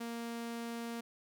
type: tone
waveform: sawtooth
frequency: 233.1 Hz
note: A#3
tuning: in tune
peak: -35 dBFS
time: 0-1.01 s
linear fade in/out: 10 ms
effects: none